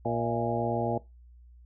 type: harmonic tone with a mistuned harmonic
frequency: 117.9 Hz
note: A#2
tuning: 20 cents sharp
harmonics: 1 / 2 / 3 / 4 / 5 / 6 / 7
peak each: -34 / -34 / -34 / -34 / -34 / -34 / -34 dBFS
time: 0.05-0.98 s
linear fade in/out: 5 ms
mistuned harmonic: 6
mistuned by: -75 cents
effects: noise-tail reverb RT60 0.2 s tail -19 dB re dry + added 60 Hz sine -50 dBFS peak until 1.65 s